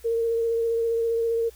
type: tone with vibrato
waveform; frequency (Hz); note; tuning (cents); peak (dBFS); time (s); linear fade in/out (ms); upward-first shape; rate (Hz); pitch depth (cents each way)
sine; 460; A#4; -23; -21; 0.04-1.5; 20; sine; 15; 16
effects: added 61 Hz sine -50 dBFS peak until 1.55 s + white hiss -54 dBFS RMS until 1.55 s

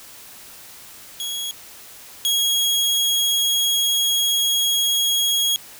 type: tone pair in turn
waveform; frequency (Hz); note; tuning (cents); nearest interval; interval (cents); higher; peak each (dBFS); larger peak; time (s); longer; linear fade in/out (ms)
sawtooth; 3322 / 3303; G#7 / G#7; 0 / -10; unison; 10; first; -22 / -14; second; 1.2-1.51 / 2.25-5.56; second; 0
effects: white hiss -42 dBFS RMS until 5.79 s

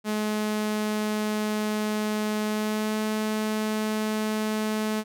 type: tone with pitch glide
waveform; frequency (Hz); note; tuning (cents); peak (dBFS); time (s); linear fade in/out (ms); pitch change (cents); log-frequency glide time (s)
sawtooth; 212.9 to 215.6; G#3 to A3; +43 to -35; -21; 0.04-5.04; 50; +22; 2.44-2.99
effects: none

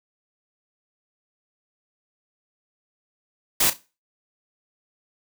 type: noise with echo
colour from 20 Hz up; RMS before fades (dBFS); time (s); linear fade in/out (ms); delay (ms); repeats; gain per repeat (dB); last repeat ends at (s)
white; -19; 3.6-3.7; 5; 34; 2; -14; 3.768
effects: noise-tail reverb RT60 0.3 s tail -18 dB re dry

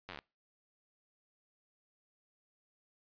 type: slowing click train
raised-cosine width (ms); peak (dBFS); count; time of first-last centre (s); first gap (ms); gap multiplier
0.3; -28; 9; 0.09-0.189; 10; 1.06
effects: noise-tail reverb RT60 0.3 s tail -25 dB re dry + resampled to 11025 Hz

